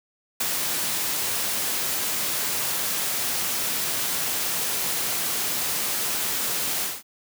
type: noise with ADSR envelope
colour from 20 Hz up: white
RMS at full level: -23 dBFS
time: 0.4-7.03 s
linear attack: 8 ms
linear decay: 25 ms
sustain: -3 dB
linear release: 210 ms
effects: high-pass 100 Hz 12 dB/octave